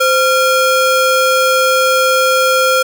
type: ring-modulated tone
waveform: square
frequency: 949 Hz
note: A#5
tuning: 31 cents sharp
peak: -7 dBFS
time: 0-2.83 s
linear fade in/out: 10 ms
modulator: 430 Hz
effects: none